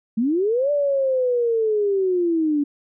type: linear two-way sweep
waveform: sine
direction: up then down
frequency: 210.2 to 587.3 to 283.7 Hz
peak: -17 dBFS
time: 0.17-2.64 s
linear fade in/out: 10 ms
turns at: 0.71 s
effects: none